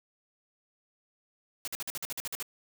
white noise bursts, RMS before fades -36 dBFS, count 11, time 1.65-2.426 s, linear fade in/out 0 ms, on 26 ms, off 49 ms, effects none

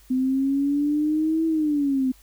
sine exponential two-way sweep, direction up then down, 255 to 326.1 to 255 Hz, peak -19 dBFS, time 0.1-2.12 s, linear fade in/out 10 ms, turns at 1.46 s, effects added 50 Hz sine -52 dBFS peak until 2.22 s + white hiss -56 dBFS RMS until 2.22 s

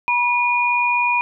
sine tone pair together, 968.7 / 2441 Hz, B5 / D#7, -34 / -34 cents, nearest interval octave + major third, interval 1600 cents, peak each -18 dBFS, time 0.08-1.21 s, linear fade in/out 0 ms, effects none

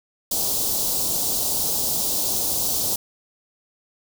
white band-stop noise, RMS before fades -23 dBFS, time 0.31-2.96 s, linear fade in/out 5 ms, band 860 to 4000 Hz, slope 24 dB/octave, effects none

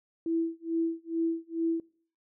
sine tone with tremolo, 330 Hz, E4, 2 cents sharp, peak -24 dBFS, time 0.26-1.8 s, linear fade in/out 2 ms, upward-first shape sine, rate 2.3 Hz, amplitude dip 100%, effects noise-tail reverb RT60 0.5 s tail -24 dB re dry

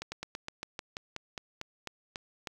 slowing click train, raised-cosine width 0.2 ms, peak -20 dBFS, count 14, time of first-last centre 0.02-2.472 s, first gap 100 ms, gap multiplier 1.1, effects 8-bit

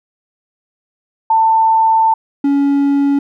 sine / triangle tone pair in turn, 892 / 281 Hz, A5 / C#4, +23 / +24 cents, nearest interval octave + minor sixth, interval 1999 cents, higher first, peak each -8 dBFS, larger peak neither, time 1.3-2.14 / 2.44-3.19 s, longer first, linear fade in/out 5 ms, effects none

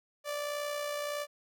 sawtooth tone with amplitude modulation, 585 Hz, D5, 7 cents flat, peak -28 dBFS, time 0.24-1.27 s, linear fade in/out 50 ms, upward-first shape sine, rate 61.6 Hz, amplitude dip 40%, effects none

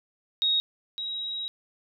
sine tone pair in turn, 3763 / 3829 Hz, A#7 / A#7, +16 / +46 cents, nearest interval unison, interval 30 cents, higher second, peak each -21 / -30 dBFS, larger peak first, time 0.42-0.6 / 0.98-1.48 s, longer second, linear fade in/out 0 ms, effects none

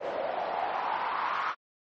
white noise with band-pass filter sweep, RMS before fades -31 dBFS, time 0-1.55 s, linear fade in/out 50 ms, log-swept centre 560 to 1200 Hz, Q 4.4, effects low-pass 3000 Hz 12 dB/octave + MP3 32 kbps

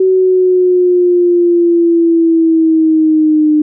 sine linear sweep, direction down, 377.3 to 302.1 Hz, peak -6 dBFS, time 0-3.62 s, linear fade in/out 5 ms, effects none

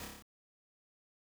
pink noise with echo, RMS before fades -45 dBFS, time 0-0.05 s, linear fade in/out 2 ms, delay 29 ms, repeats 6, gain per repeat -2 dB, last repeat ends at 0.224 s, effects none

